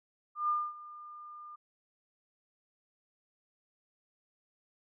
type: tone with ADSR envelope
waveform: sine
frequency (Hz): 1205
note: D6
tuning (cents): +44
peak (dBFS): -26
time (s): 0.35-1.56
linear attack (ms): 140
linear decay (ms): 240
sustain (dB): -19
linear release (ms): 10
effects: none